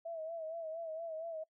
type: tone with vibrato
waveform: sine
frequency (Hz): 651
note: E5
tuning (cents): -22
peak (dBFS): -39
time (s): 0.05-1.44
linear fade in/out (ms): 10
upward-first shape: sine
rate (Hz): 4.3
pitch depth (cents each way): 61
effects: noise-tail reverb RT60 0.1 s tail -23 dB re dry